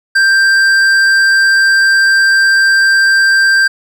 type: tone with hard clipping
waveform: sine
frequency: 1577 Hz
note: G6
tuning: 10 cents sharp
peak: -8 dBFS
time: 0.15-3.68 s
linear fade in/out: 10 ms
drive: 9 dB
effects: none